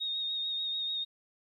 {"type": "tone with vibrato", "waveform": "sine", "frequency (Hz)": 3720, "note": "A#7", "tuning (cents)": -4, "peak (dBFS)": -31, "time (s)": [0, 1.05], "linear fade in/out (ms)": 20, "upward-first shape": "sine", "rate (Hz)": 6.8, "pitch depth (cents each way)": 24, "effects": ["12-bit"]}